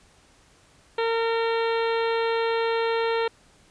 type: harmonic tone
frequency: 457 Hz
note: A#4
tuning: 34 cents flat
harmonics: 1 / 2 / 3 / 4 / 5 / 6 / 7 / 8 / 9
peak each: -23 / -29 / -33 / -35 / -37 / -39 / -40 / -41 / -42 dBFS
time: 0.98-3.28 s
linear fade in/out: 5 ms
effects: pink hiss -57 dBFS RMS until 3.7 s + resampled to 22050 Hz